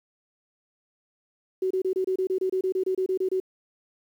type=tone bursts; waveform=sine; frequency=375.5 Hz; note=F#4; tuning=26 cents sharp; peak=-22 dBFS; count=16; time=1.62-3.401 s; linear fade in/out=5 ms; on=86 ms; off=27 ms; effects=9-bit